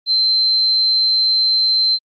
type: tone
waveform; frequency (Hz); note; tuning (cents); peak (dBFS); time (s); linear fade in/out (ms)
sine; 4106; C8; -33; -12; 0.06-1.99; 50
effects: Opus 32 kbps